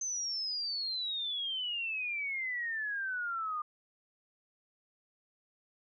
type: exponential sweep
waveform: sine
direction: down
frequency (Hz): 6272 to 1203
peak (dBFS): -33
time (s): 0.01-3.62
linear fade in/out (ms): 5
effects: none